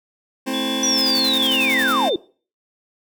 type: chord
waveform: sawtooth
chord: A minor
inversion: none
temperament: just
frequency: 220 / 264 / 330 Hz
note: A3 / C4 / E4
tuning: 0 / +16 / +2 cents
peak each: -25 / -19 / -25 dBFS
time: 0.46-2.1 s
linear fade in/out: 20 ms
type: tone with pitch glide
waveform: sine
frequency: 3438 to 3594 Hz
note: A7 to A7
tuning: -41 to +36 cents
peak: -25 dBFS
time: 0.53-2.16 s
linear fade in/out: 10 ms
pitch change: +77 cents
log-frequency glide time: 0.85-1.54 s
type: linear sweep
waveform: sine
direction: down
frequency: 5920 to 310 Hz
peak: -17 dBFS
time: 0.83-2.16 s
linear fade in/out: 2 ms
type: noise with tremolo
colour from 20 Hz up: white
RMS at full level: -31 dBFS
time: 0.97-1.94 s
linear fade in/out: 10 ms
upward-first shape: square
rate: 11 Hz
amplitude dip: 80%
effects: noise-tail reverb RT60 0.4 s tail -20 dB re dry